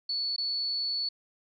sine tone with dropouts, 4435 Hz, C#8, in tune, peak -28 dBFS, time 0.09-1.09 s, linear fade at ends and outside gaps 5 ms, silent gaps 0.363-0.38 s, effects none

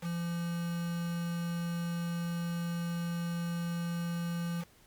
triangle tone with quantisation, 170.7 Hz, F3, 39 cents flat, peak -30 dBFS, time 0.01-4.65 s, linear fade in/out 50 ms, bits 7, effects pink hiss -62 dBFS RMS until 4.86 s + MP3 96 kbps

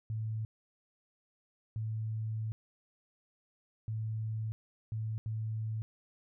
sine tone bursts at uneven times, 110 Hz, A2, in tune, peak -33 dBFS, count 5, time 0.1-0.45 / 1.76-2.52 / 3.88-4.52 / 4.92-5.18 / 5.26-5.82 s, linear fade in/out 0 ms, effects none

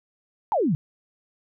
sine exponential sweep, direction down, 949 to 135.1 Hz, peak -19 dBFS, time 0.52-0.75 s, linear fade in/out 0 ms, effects none

